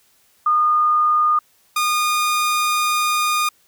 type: tone pair in turn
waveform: sine / sawtooth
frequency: 1222 / 1222 Hz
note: D#6 / D#6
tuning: -32 / -32 cents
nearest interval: unison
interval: 0 cents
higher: neither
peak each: -13 dBFS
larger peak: neither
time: 0.46-1.39 / 1.76-3.49 s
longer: second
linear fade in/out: 5 ms
effects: white hiss -58 dBFS RMS until 3.67 s